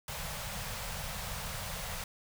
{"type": "band-stop noise", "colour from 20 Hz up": "pink", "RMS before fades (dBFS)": -39, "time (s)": [0.08, 2.04], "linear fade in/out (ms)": 2, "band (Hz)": [200, 490], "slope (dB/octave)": 48, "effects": []}